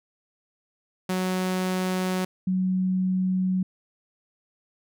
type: tone pair in turn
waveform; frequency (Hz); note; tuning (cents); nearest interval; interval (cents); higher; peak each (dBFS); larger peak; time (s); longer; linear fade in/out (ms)
sawtooth / sine; 185 / 185.87; F#3 / F#3; 0 / +8; unison; 8; second; -20 / -21; first; 1.09-2.25 / 2.47-3.63; neither; 5
effects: none